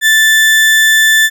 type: tone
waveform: 35% pulse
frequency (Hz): 1760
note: A6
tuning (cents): 0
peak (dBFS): -4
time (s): 0.01-1.3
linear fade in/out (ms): 50
effects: none